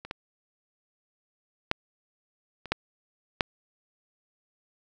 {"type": "clicks", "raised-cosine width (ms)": 0.3, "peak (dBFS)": [-24, -17, -7, -24, -8, -6], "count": 6, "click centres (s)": [0.05, 0.111, 1.714, 2.657, 2.72, 3.408], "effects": []}